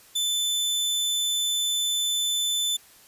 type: tone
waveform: sawtooth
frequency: 3520 Hz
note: A7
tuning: in tune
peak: -20 dBFS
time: 0.15-2.77 s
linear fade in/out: 10 ms
effects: white hiss -53 dBFS RMS until 3.07 s + resampled to 32000 Hz